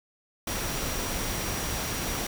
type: tone in noise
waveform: sine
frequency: 5740 Hz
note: F8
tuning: 47 cents sharp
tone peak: -40 dBFS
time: 0.47-2.27 s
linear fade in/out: 5 ms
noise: pink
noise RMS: -31 dBFS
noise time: 0.47-2.27 s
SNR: -12 dB
effects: none